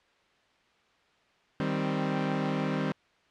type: chord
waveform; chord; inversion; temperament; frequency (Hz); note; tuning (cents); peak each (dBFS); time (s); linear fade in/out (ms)
sawtooth; C minor; first; equal; 155.56 / 196 / 261.6; Eb3 / G3 / C4; 0 / 0 / 0; -28; 1.6-2.92; 0
effects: white hiss -65 dBFS RMS until 3.3 s + low-pass 3000 Hz 12 dB/octave